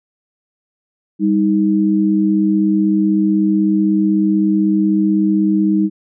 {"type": "tone pair together", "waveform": "sine", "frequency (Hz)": [198.34, 314.4], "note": ["G3", "D#4"], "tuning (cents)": [21, 18], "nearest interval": "minor sixth", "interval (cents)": 797, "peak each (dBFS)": -14, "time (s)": [1.19, 5.9], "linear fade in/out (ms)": 50, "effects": []}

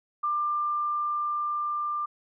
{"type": "tone with level ramp", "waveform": "sine", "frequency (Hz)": 1191, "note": "D6", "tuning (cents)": 24, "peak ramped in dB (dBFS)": [-24, -27], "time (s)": [0.23, 2.06], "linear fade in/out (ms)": 10, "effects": []}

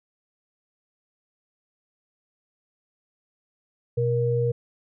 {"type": "tone pair together", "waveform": "sine", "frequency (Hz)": [123.47, 472.4], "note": ["B2", "A#4"], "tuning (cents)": [0, 23], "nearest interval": "octave + major seventh", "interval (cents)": 2323, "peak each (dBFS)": -23, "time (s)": [3.97, 4.52], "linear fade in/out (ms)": 10, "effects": []}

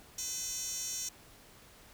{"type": "tone with high-pass filter", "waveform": "10% pulse", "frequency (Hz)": 508, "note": "B4", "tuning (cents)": 49, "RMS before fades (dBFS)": -38, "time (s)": [0.18, 1.09], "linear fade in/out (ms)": 5, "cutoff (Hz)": 5600, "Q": 9.4, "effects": ["pink hiss -57 dBFS RMS until 1.93 s"]}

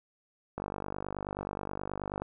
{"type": "click train", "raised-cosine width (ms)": 1, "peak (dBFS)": -21, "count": 82, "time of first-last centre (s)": [0.58, 2.22], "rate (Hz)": 49.4, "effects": []}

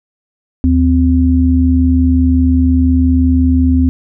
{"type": "tone pair together", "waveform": "sine", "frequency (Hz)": [77.55, 258.3], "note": ["D#2", "C4"], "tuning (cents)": [-5, -22], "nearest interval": "octave + major sixth", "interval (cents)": 2083, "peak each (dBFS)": -10, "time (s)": [0.64, 3.89], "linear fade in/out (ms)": 0, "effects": []}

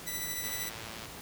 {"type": "tone with tremolo", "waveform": "5% pulse", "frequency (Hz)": 1975.5, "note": "B6", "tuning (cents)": 0, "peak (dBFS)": -22, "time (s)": [0.06, 0.7], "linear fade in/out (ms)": 20, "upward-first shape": "triangle", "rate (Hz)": 13, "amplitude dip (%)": 40}
{"type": "click train", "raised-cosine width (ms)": 0.2, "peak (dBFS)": -26, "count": 70, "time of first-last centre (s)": [0.44, 1.056], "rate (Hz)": 112}
{"effects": ["pink hiss -45 dBFS RMS until 1.21 s", "high-pass 60 Hz 12 dB/octave"]}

